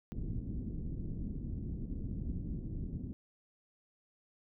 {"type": "low-pass noise", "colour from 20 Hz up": "pink", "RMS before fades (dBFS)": -39, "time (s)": [0.12, 3.13], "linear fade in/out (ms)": 0, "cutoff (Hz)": 280, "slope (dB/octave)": 24, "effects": []}